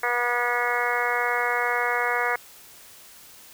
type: harmonic tone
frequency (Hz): 242.1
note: B3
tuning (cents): -34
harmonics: 2 / 3 / 4 / 5 / 6 / 7 / 8 / 9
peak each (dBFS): -30 / -30 / -30 / -30 / -30 / -30 / -30 / -30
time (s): 0.03-2.36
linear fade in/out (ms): 5
effects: white hiss -48 dBFS RMS until 3.53 s